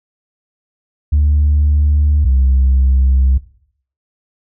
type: tone pair in turn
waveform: sine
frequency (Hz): 73.8 / 65.75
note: D2 / C2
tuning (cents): +9 / +9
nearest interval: major second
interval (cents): 200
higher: first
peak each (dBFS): -7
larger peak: neither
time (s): 1.12-2.25 / 2.25-3.38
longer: neither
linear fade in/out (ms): 10
effects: noise-tail reverb RT60 0.6 s tail -17 dB re dry + tanh soft clip ceiling -6 dBFS